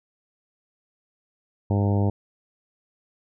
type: harmonic tone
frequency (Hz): 100.9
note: G#2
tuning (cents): -49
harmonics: 1 / 2 / 3 / 4 / 5 / 6 / 7 / 8 / 9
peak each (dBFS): -20 / -26 / -30 / -32 / -34 / -36 / -37 / -38 / -39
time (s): 1.7-2.1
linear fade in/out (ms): 5
effects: none